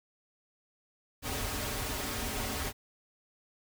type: noise with comb filter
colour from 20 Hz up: pink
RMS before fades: -35 dBFS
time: 1.22-2.73 s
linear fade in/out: 50 ms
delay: 5.9 ms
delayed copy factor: -0.9
effects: none